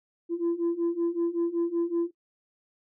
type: beating tone pair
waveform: sine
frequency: 336.8 / 342.1 Hz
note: E4 / F4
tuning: +37 / -36 cents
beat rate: 5.3 Hz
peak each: -27 / -25 dBFS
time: 0.29-2.11 s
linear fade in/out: 50 ms
effects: noise-tail reverb RT60 0.1 s tail -18 dB re dry + tanh soft clip ceiling -21 dBFS

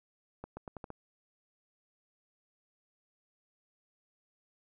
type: accelerating click train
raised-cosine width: 1 ms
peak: -28 dBFS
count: 6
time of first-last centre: 0.44-0.903 s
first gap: 130 ms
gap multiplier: 0.83
effects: none

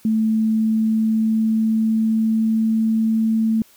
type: tone with pitch glide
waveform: sine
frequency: 220 to 222.3 Hz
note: A3 to A3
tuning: 0 to +18 cents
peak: -15 dBFS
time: 0.05-3.62 s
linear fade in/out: 2 ms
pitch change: +18 cents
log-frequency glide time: 0.36-3.11 s
effects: white hiss -52 dBFS RMS until 3.76 s

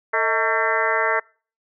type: harmonic tone with a mistuned harmonic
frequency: 225 Hz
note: A3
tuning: 39 cents sharp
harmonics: 2 / 3 / 4 / 5 / 6 / 7 / 8 / 9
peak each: -26 / -26 / -26 / -26 / -26 / -26 / -26 / -26 dBFS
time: 0.13-1.2 s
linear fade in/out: 10 ms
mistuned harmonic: 3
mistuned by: -92 cents
effects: noise-tail reverb RT60 0.4 s tail -25 dB re dry

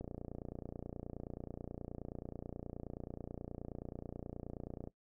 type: click train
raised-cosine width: 2 ms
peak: -30 dBFS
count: 144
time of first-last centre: 0.01-4.874 s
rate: 29.4 Hz
effects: noise-tail reverb RT60 0.1 s tail -18 dB re dry

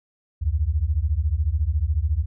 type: beating tone pair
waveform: sine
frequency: 69.3 / 83.3 Hz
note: C#2 / E2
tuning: 0 / +19 cents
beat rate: 14 Hz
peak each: -22 dBFS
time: 0.41-2.26 s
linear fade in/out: 20 ms
effects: none

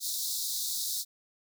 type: high-pass noise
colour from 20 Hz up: pink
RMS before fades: -33 dBFS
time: 0-1.05 s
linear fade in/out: 50 ms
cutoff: 3700 Hz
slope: 96 dB/octave
effects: none

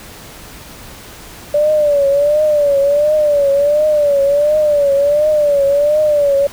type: tone with vibrato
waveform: sine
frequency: 583 Hz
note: D5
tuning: 13 cents flat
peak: -9 dBFS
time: 1.54-6.47 s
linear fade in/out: 5 ms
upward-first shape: triangle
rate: 1.4 Hz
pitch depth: 100 cents each way
effects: pink hiss -35 dBFS RMS until 6.52 s

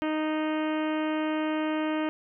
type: harmonic tone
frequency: 310 Hz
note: D#4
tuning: 6 cents flat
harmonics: 1 / 2 / 3 / 4 / 5 / 6 / 7 / 8 / 9 / 10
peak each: -27 / -33 / -37 / -39 / -41 / -43 / -44 / -45 / -46 / -47 dBFS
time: 0.02-2.09 s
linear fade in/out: 0 ms
effects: none

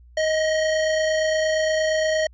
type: tone pair together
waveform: square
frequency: 626.8 / 1909 Hz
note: D#5 / A#6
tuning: +13 / +41 cents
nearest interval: octave + perfect fifth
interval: 1928 cents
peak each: -20 / -31 dBFS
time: 0.17-2.27 s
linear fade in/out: 5 ms
effects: added 60 Hz sine -46 dBFS peak until 2.33 s + resampled to 16000 Hz

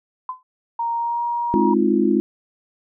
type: tone with exponential decay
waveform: sine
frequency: 1021 Hz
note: C6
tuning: 43 cents flat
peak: -21 dBFS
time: 0.29-0.43 s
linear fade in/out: 2 ms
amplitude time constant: 29 ms
type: tone with pitch glide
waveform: sine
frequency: 932.3 to 948 Hz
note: A#5 to A#5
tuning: 0 to +29 cents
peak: -20 dBFS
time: 0.79-1.74 s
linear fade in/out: 5 ms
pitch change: +29 cents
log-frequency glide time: 0.95-1.24 s
type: chord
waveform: sine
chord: F minor seventh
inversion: first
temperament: just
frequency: 209.5 / 261.9 / 314.3 / 349.2 Hz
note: Ab3 / C4 / Eb4 / F4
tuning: +15 / +2 / +18 / 0 cents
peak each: -20 / -21 / -21 / -19 dBFS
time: 1.54-2.2 s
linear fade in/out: 0 ms
effects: none

